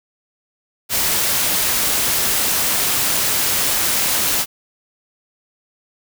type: noise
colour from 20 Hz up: white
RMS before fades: -18 dBFS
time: 0.89-4.46 s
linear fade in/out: 50 ms
effects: none